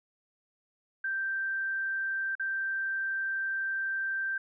sine tone with dropouts, 1568 Hz, G6, in tune, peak -29 dBFS, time 1.04-4.38 s, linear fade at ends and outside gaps 5 ms, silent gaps 2.353-2.396 s, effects none

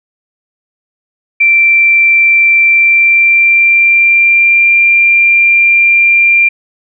sine tone with pitch glide, 2349 to 2380 Hz, D7 to D7, 0 to +22 cents, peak -4 dBFS, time 1.4-6.49 s, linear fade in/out 10 ms, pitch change +22 cents, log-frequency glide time 2.62-4.71 s, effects none

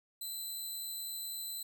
5% pulse tone, 4028 Hz, B7, 33 cents sharp, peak -32 dBFS, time 0.21-1.63 s, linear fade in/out 5 ms, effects none

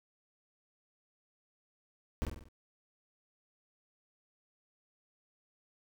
brown noise with echo, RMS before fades -32 dBFS, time 2.22-2.25 s, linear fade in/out 0 ms, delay 47 ms, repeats 5, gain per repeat -5 dB, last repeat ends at 2.485 s, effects none

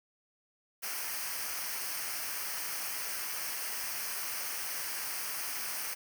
white noise with comb filter, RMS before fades -37 dBFS, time 0.82-5.95 s, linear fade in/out 20 ms, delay 0.27 ms, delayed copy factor -0.7, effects none

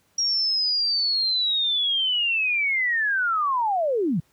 sine linear sweep, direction down, 5640 to 138.59 Hz, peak -20 dBFS, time 0.18-4.2 s, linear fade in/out 5 ms, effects pink hiss -64 dBFS RMS until 4.32 s + high-pass 80 Hz 12 dB/octave

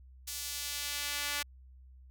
sawtooth tone with high-pass filter sweep, 290 Hz, D4, 22 cents flat, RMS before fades -37 dBFS, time 0.27-1.43 s, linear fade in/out 10 ms, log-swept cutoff 5600 to 1800 Hz, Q 0.77, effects added 64 Hz sine -52 dBFS peak until 2.1 s

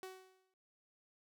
sawtooth tone with exponential decay, 375.2 Hz, F#4, 24 cents sharp, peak -40 dBFS, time 0.03-0.54 s, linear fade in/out 1 ms, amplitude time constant 110 ms, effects none

